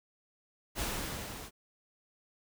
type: noise with level ramp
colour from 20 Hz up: pink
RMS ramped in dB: -33 to -46 dBFS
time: 0.75-1.51 s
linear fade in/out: 50 ms
effects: none

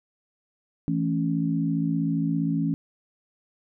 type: chord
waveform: sine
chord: A major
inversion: second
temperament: equal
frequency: 164.81 / 220 / 277.2 Hz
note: E3 / A3 / C#4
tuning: 0 / 0 / 0 cents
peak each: -25 / -30 / -26 dBFS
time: 0.88-2.74 s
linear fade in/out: 0 ms
effects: none

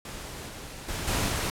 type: noise with level steps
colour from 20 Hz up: pink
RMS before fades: -39 / -41 / -33 / -27 / -29 dBFS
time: 0.05-1.5 s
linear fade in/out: 2 ms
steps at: 0.48 / 0.88 / 1.07 / 1.28 s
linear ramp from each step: 10 ms
effects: low-pass 12000 Hz 12 dB/octave

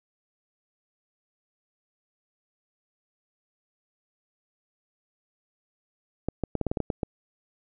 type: clicks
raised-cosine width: 2 ms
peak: -13 dBFS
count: 10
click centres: 6.286 / 6.437 / 6.553 / 6.613 / 6.667 / 6.715 / 6.772 / 6.803 / 6.902 / 7.032 s
effects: none

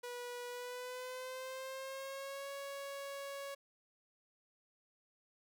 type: tone with pitch glide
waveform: sawtooth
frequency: 487.5 to 556.8 Hz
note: B4 to C#5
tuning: -23 to +8 cents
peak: -39 dBFS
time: 0.03-3.55 s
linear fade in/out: 10 ms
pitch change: +231 cents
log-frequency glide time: 0.48-2.5 s
effects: none

